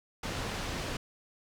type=low-pass noise; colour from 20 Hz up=pink; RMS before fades=-36 dBFS; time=0.23-0.97 s; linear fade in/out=5 ms; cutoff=5900 Hz; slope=12 dB/octave; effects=none